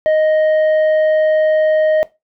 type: tone with tanh clipping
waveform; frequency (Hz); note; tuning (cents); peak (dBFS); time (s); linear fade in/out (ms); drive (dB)
sine; 622.3; D#5; 0; -11; 0.06-2.03; 0; 5
effects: noise-tail reverb RT60 0.2 s tail -17 dB re dry